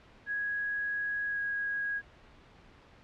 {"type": "tone with pitch glide", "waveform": "sine", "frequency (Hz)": [1661.2, 1648.8], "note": ["G#6", "G#6"], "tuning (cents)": [0, -13], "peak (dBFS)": -30, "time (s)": [0.26, 2.02], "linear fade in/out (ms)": 50, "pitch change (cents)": -13, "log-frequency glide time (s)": [1.27, 1.41], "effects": ["pink hiss -57 dBFS RMS until 3.03 s", "low-pass 3000 Hz 12 dB/octave"]}